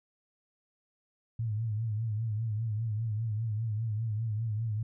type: tone with vibrato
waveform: sine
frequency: 110 Hz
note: A2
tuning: in tune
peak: -29 dBFS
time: 1.39-4.83 s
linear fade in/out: 5 ms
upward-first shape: triangle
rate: 5 Hz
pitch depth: 110 cents each way
effects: none